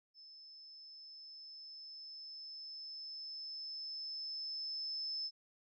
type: tone with level ramp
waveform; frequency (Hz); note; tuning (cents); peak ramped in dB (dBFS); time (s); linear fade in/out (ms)
sine; 5250; E8; -8; -54 to -37; 0.14-5.31; 50
effects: none